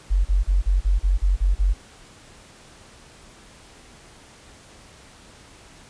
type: tone bursts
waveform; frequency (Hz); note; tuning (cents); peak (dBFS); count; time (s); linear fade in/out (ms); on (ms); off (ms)
sine; 46.19; F#1; -2; -15; 9; 0.1-1.738; 20; 150; 36
effects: pink hiss -48 dBFS RMS until 5.89 s + resampled to 22050 Hz